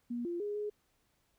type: tone with pitch steps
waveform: sine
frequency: 239.6 / 345.7 / 413 / 417.9 Hz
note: A#3 / F4 / G#4 / G#4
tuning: +48 / -18 / -10 / +11 cents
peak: -34 dBFS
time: 0.1-0.7 s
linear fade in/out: 10 ms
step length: 150 ms
effects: pink hiss -75 dBFS RMS until 1.38 s